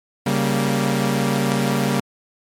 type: chord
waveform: sawtooth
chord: G diminished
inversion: second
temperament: equal with one note detuned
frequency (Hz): 138.59 / 194.98 / 233.1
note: Db3 / G3 / Bb3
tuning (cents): 0 / -9 / 0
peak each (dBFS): -18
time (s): 0.26-2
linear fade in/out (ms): 5
effects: MP3 64 kbps